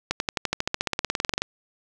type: accelerating click train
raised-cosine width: 0.2 ms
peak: -6 dBFS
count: 22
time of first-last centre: 0.11-1.42 s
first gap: 91 ms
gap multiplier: 0.96
effects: none